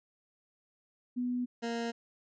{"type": "tone pair in turn", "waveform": ["sine", "20% pulse"], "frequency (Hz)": [246.9, 232.9], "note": ["B3", "A#3"], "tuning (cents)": [0, -1], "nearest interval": "minor second", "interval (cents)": 101, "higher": "first", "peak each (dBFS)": [-30, -28], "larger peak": "second", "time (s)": [[1.16, 1.46], [1.62, 1.92]], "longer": "neither", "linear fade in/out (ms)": 20, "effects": ["resampled to 16000 Hz"]}